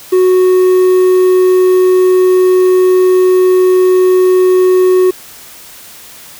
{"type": "tone with quantisation", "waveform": "triangle", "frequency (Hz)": 368.9, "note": "F#4", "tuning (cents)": -5, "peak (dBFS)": -3, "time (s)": [0.12, 5.11], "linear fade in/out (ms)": 10, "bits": 5, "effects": ["white hiss -34 dBFS RMS until 6.39 s"]}